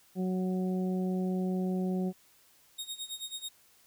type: harmonic tone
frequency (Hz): 185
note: F#3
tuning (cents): 0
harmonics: 1 / 2 / 3 / 4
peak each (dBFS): -29 / -36 / -44 / -45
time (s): 0.15-2.13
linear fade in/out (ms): 50
type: tone with tremolo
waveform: sawtooth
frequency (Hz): 3729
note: A#7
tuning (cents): 0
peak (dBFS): -32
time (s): 2.78-3.49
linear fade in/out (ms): 10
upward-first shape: sine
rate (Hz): 9.2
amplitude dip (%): 85
effects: white hiss -63 dBFS RMS until 3.86 s